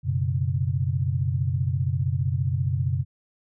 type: chord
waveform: sine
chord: F# suspended fourth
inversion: none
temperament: equal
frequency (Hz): 92.5 / 123.47 / 138.59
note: F#2 / B2 / C#3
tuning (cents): 0 / 0 / 0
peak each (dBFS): -26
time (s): 0.03-3.05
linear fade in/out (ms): 50
effects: none